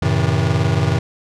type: chord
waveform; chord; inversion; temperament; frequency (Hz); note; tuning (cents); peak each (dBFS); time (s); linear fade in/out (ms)
square; F# diminished seventh; none; just; 92.5 / 111 / 133.2 / 159.84; F#2 / A2 / C3 / Eb3; 0 / +16 / +31 / +47; -21; 0.02-0.99; 5
effects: low-pass 6000 Hz 12 dB/octave